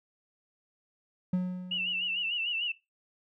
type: tone with exponential decay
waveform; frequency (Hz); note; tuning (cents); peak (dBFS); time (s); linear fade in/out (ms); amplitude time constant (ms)
triangle; 181.9; F#3; -29; -21; 1.33-2.3; 5; 210
type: tone with vibrato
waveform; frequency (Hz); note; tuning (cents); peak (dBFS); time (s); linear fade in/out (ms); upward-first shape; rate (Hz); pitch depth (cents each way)
sine; 2794; F7; 0; -29; 1.71-2.72; 5; sine; 6.7; 98
effects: noise-tail reverb RT60 0.2 s tail -17 dB re dry